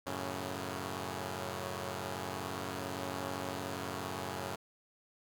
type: chord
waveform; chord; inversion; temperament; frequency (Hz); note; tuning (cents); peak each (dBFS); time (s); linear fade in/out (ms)
5% pulse; F# minor; none; equal; 92.5 / 110 / 138.59; F#2 / A2 / C#3; 0 / 0 / 0; -29 / -32 / -31; 0.06-4.56; 10
effects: none